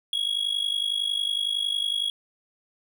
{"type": "tone with amplitude modulation", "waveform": "triangle", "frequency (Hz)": 3322, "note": "G#7", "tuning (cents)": 0, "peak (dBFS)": -19, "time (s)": [0.13, 2.1], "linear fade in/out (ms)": 2, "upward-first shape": "sine", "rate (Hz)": 50.9, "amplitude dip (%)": 80, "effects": []}